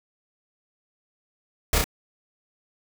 pink noise with echo, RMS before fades -21 dBFS, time 1.73-1.78 s, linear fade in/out 2 ms, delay 31 ms, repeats 2, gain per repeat -2 dB, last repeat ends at 1.842 s, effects none

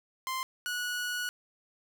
sawtooth tone pair in turn, 1044 / 1465 Hz, C6 / F#6, -4 / -18 cents, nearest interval tritone, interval 586 cents, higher second, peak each -28 / -28 dBFS, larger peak neither, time 0.27-0.43 / 0.66-1.29 s, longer second, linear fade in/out 0 ms, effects none

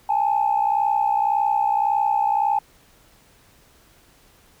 sine tone pair together, 814 / 875.8 Hz, G#5 / A5, -35 / -8 cents, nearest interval minor second, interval 127 cents, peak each -19 / -20 dBFS, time 0.09-2.59 s, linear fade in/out 5 ms, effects tanh soft clip ceiling -10 dBFS + pink hiss -55 dBFS RMS until 4.6 s

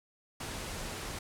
pink low-pass noise, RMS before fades -40 dBFS, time 0.4-1.19 s, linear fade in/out 5 ms, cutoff 11000 Hz, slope 24 dB/octave, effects none

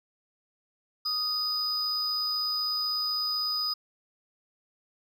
triangle tone pair together, 1244.5 / 4978 Hz, D#6 / D#8, 0 / 0 cents, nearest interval 2 octaves, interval 2400 cents, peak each -35 / -26 dBFS, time 1.05-3.74 s, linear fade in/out 10 ms, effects none

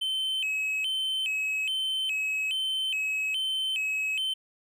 triangle tone with vibrato, 2810 Hz, F7, 10 cents sharp, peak -25 dBFS, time 0.01-4.34 s, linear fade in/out 10 ms, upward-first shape square, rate 1.2 Hz, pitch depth 160 cents each way, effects none

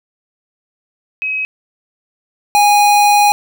sine / square tone pair in turn, 2546 / 824 Hz, D#7 / G#5, +39 / -14 cents, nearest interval octave + minor sixth, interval 1953 cents, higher first, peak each -16 / -8 dBFS, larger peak second, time 1.22-1.45 / 2.55-3.32 s, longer second, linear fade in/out 0 ms, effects none

